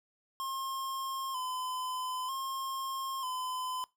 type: tone with vibrato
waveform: square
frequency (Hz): 1043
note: C6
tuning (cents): -6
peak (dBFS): -35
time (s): 0.4-3.84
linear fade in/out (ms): 0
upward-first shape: square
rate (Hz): 0.53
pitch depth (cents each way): 44
effects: noise-tail reverb RT60 0.2 s tail -21 dB re dry